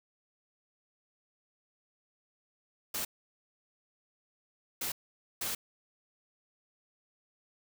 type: noise bursts at uneven times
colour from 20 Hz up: white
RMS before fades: -35 dBFS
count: 3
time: 2.94-3.05 / 4.81-4.92 / 5.41-5.55 s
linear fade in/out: 5 ms
effects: none